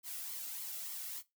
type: noise with flanger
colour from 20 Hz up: blue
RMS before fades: -43 dBFS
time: 0.03-1.23 s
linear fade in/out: 50 ms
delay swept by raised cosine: 0.92 to 1.51 ms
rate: 3.4 Hz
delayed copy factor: +0.5
effects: noise-tail reverb RT60 0.2 s tail -18 dB re dry